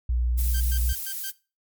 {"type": "tone with pitch glide", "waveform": "sine", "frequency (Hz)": [60.2, 61.15], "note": ["B1", "B1"], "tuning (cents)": [-44, -16], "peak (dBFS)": -21, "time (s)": [0.09, 0.93], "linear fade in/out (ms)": 5, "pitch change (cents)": 28, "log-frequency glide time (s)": [0.44, 0.7]}
{"type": "noise", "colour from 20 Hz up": "violet", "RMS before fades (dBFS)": -32, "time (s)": [0.37, 1.32], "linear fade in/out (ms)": 20}
{"type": "tone bursts", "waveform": "10% pulse", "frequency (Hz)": 1568, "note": "G6", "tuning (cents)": 0, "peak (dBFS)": -26, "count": 5, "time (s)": [0.54, 1.3], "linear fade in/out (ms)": 5, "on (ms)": 64, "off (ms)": 110}
{"effects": ["noise-tail reverb RT60 0.3 s tail -19 dB re dry", "MP3 96 kbps"]}